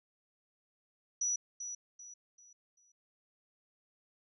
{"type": "tone with echo", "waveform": "sine", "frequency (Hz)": 5880, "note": "F#8", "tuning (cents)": -12, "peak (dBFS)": -30, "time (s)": [1.21, 1.36], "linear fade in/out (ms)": 5, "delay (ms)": 390, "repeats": 4, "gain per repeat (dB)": -9, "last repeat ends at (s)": 2.92, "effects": []}